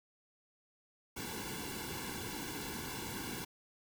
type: noise with comb filter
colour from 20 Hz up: pink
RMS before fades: -42 dBFS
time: 1.16-3.45 s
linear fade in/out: 10 ms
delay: 1.6 ms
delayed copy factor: -1
effects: none